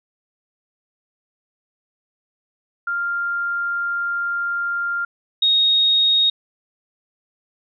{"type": "tone pair in turn", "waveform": "sine", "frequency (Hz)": [1396, 3740], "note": ["F6", "A#7"], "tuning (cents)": [-1, 5], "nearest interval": "octave + perfect fourth", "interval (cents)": 1706, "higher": "second", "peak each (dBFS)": [-20, -13], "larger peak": "second", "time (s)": [[2.87, 5.05], [5.42, 6.3]], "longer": "first", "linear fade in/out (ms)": 5, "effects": []}